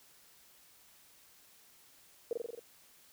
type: tone with echo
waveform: sine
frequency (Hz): 469.4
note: A#4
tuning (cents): +12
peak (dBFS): -30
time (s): 2.31-2.33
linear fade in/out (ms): 2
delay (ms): 44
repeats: 6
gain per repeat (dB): -2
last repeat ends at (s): 2.594
effects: white hiss -62 dBFS RMS until 3.12 s